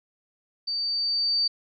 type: tone with level ramp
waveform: sine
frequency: 4610 Hz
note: D8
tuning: 33 cents flat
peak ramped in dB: -26 to -20 dBFS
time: 0.67-1.48 s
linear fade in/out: 10 ms
effects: none